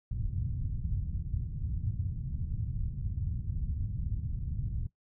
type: low-pass noise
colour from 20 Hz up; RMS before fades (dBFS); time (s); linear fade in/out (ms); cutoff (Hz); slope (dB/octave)
white; -34; 0.11-4.87; 2; 120; 24
effects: noise-tail reverb RT60 0.1 s tail -17 dB re dry